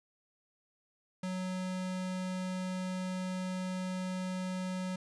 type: tone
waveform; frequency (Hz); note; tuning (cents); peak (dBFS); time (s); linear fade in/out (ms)
square; 184.9; F#3; -1; -35; 1.23-4.96; 5
effects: resampled to 22050 Hz + 12-bit